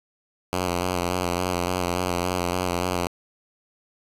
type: tone with vibrato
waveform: 5% pulse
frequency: 89.4 Hz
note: F2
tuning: 41 cents sharp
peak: -12 dBFS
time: 0.53-3.07 s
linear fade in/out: 0 ms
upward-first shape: square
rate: 3.5 Hz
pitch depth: 32 cents each way
effects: resampled to 32000 Hz + 9-bit